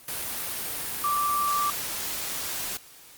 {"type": "tone in noise", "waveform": "sine", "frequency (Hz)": 1170, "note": "D6", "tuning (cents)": -7, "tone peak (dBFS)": -23, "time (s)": [1.04, 1.7], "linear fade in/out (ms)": 2, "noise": "white", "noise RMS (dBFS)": -32, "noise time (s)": [0.08, 2.77], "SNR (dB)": 6, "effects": ["white hiss -50 dBFS RMS until 3.17 s", "Opus 32 kbps"]}